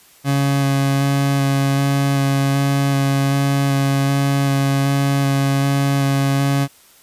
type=tone with vibrato; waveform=30% pulse; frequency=138.59 Hz; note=C#3; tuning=in tune; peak=-12 dBFS; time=0.24-6.68 s; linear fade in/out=50 ms; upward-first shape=square; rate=1.3 Hz; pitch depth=9 cents each way; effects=white hiss -49 dBFS RMS until 7.02 s + resampled to 32000 Hz